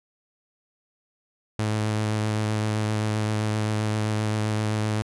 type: tone with vibrato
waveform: sawtooth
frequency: 107.4 Hz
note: A2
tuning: 41 cents flat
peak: -19 dBFS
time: 1.59-5.02 s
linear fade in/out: 0 ms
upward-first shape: triangle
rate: 7.7 Hz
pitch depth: 19 cents each way
effects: resampled to 24000 Hz